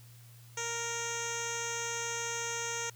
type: tone with low-pass filter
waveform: 10% pulse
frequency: 466.2 Hz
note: A#4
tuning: in tune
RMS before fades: -36 dBFS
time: 0.57-2.9 s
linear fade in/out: 5 ms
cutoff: 6400 Hz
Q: 4.8
effects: added 118 Hz sine -52 dBFS peak until 2.95 s + white hiss -60 dBFS RMS until 2.95 s